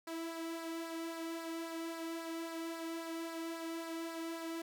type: tone with flanger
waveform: sawtooth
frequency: 329.6 Hz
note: E4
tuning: in tune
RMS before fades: -42 dBFS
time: 0.07-4.62 s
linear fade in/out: 5 ms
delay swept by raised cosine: 0.3 to 1.9 ms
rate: 3.7 Hz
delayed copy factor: -0.55
effects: none